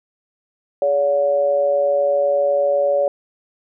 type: tone with amplitude modulation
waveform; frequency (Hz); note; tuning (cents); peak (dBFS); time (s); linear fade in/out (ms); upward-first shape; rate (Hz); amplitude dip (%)
sine; 569; C#5; +45; -11; 0.82-3.08; 2; sine; 152; 65
effects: none